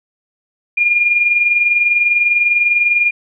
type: tone pair together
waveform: sine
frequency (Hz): 2415 / 2435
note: D7 / D#7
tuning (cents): +48 / -38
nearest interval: unison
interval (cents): 14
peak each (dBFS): -11 / -20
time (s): 0.77-3.11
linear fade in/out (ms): 10
effects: none